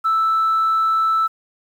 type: tone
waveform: sine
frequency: 1318.5 Hz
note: E6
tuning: in tune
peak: -13 dBFS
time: 0.04-1.28 s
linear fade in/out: 20 ms
effects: tanh soft clip ceiling -12 dBFS + 8-bit